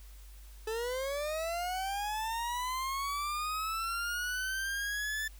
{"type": "linear sweep", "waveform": "40% pulse", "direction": "up", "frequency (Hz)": [432.1, 1760], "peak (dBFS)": -32, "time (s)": [0.67, 5.28], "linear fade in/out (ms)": 5, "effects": ["added 50 Hz sine -48 dBFS peak until 5.39 s", "white hiss -60 dBFS RMS until 5.39 s"]}